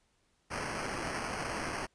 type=noise with sample-and-hold; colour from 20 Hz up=white; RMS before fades=-37 dBFS; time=0.5-1.87 s; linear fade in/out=20 ms; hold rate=3675 Hz; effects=pink hiss -73 dBFS RMS until 1.94 s + resampled to 22050 Hz